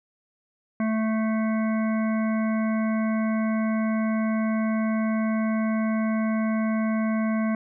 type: harmonic tone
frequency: 220 Hz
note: A3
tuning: in tune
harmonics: 1 / 3 / 5 / 7 / 9 / 10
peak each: -22 / -32 / -36 / -39 / -41 / -42 dBFS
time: 0.8-7.55 s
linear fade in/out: 2 ms
effects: none